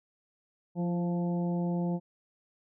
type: harmonic tone with a mistuned harmonic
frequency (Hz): 174.61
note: F3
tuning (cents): 0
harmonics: 1 / 2 / 3 / 4 / 5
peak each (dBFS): -28 / -37 / -40 / -43 / -45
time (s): 0.75-2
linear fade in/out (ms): 50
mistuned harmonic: 2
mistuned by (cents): -29
effects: none